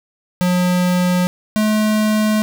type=tone pair in turn; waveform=square; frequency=179.8 / 214.4 Hz; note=F#3 / A3; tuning=-49 / -45 cents; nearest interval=minor third; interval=304 cents; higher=second; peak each=-14 dBFS; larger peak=neither; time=0.41-1.27 / 1.56-2.42 s; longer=neither; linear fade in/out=0 ms; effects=none